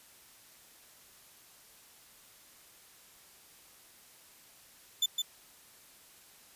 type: tone with echo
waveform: 35% pulse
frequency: 3516 Hz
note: A7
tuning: 2 cents flat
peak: -23 dBFS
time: 5.02-5.06 s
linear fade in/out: 5 ms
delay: 160 ms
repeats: 1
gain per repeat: -4 dB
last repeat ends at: 5.22 s
effects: white hiss -58 dBFS RMS until 6.55 s + resampled to 32000 Hz